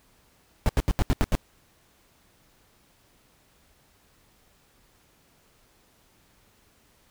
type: noise bursts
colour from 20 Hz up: brown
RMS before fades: -20 dBFS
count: 7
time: 0.66-1.351 s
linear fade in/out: 0 ms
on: 31 ms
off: 79 ms
effects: pink hiss -62 dBFS RMS until 7.1 s